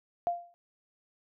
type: tone with exponential decay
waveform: sine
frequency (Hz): 695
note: F5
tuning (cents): -9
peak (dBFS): -23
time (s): 0.27-0.54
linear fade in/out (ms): 0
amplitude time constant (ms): 58
effects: none